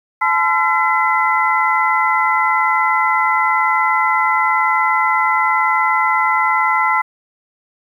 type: tone cluster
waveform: sine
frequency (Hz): 864 / 1025 / 1355 / 2023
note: A5 / C6 / E6 / B6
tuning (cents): -32 / -36 / +47 / +41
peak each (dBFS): -18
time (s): 0.21-7.02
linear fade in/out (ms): 10
effects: 8-bit